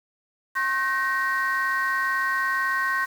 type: tone cluster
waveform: sine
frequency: 1077 / 1539 / 1875 Hz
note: C6 / G6 / A#6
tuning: +50 / -32 / +10 cents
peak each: -25 dBFS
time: 0.55-3.06 s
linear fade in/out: 20 ms
effects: tanh soft clip ceiling -16 dBFS + 7-bit